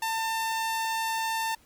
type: tone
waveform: sawtooth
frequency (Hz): 897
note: A5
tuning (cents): +33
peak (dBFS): -23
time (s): 0.02-1.55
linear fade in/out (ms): 5
effects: pink hiss -60 dBFS RMS until 1.65 s + MP3 96 kbps